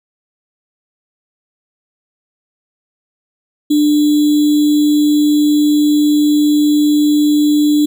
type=tone with sample-and-hold; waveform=sine; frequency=297.4 Hz; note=D4; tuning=22 cents sharp; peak=-8 dBFS; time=3.7-7.86 s; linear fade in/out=10 ms; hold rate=3675 Hz; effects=none